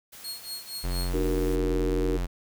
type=noise; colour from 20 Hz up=white; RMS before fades=-46 dBFS; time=0.12-1.56 s; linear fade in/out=10 ms
type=tone with tremolo; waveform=sawtooth; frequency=4300 Hz; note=C8; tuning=47 cents sharp; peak=-29 dBFS; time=0.24-1.11 s; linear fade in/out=5 ms; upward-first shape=triangle; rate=4.3 Hz; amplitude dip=100%
type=tone; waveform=square; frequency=44.54 Hz; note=F1; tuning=35 cents sharp; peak=-27 dBFS; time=0.83-2.27 s; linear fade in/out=20 ms
type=chord; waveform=sine; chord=D augmented; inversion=none; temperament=equal; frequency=293.7 / 370 / 466.2 Hz; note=D4 / F#4 / A#4; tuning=0 / 0 / 0 cents; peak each=-30 dBFS; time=1.13-2.18 s; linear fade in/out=20 ms
effects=none